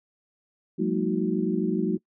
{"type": "tone cluster", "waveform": "sine", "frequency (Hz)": [178.8, 198.6, 226.1, 317.9, 370.2], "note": ["F3", "G3", "A3", "D#4", "F#4"], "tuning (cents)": [41, 23, 47, 37, 1], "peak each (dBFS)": -29, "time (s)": [0.78, 1.98], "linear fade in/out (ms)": 20, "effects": ["noise-tail reverb RT60 0.1 s tail -23 dB re dry"]}